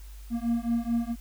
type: beating tone pair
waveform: triangle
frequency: 231.6 / 236.2 Hz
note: A#3 / A#3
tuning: -11 / +23 cents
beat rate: 4.6 Hz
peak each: -26 dBFS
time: 0.3-1.16 s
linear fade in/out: 50 ms
effects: added 50 Hz sine -41 dBFS peak until 1.2 s + white hiss -56 dBFS RMS until 1.2 s